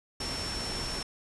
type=tone in noise; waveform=sine; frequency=5420 Hz; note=E8; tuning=47 cents sharp; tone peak=-36 dBFS; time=0.2-1.03 s; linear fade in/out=5 ms; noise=pink; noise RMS=-36 dBFS; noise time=0.2-1.03 s; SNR=-3 dB; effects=resampled to 24000 Hz